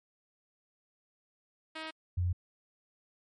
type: tone pair in turn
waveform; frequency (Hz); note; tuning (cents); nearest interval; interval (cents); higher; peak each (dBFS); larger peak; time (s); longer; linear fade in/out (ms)
5% pulse / sine; 317 / 88.96; D#4 / F2; +32 / +32; octave + minor seventh; 2200; first; -27; neither; 1.75-1.91 / 2.17-2.33; neither; 10
effects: low-pass 5000 Hz 12 dB/octave + MP3 48 kbps